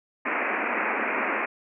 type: band-pass noise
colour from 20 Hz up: white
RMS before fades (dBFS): -27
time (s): 0.25-1.46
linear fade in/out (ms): 10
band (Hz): 210 to 2500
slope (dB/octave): 96
effects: none